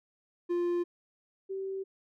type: tone pair in turn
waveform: triangle / sine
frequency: 349.2 / 385.8 Hz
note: F4 / G4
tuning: 0 / -28 cents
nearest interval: major second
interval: 172 cents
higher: second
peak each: -25 / -33 dBFS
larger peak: first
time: 0.49-0.84 / 1.49-1.84 s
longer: neither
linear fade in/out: 20 ms
effects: none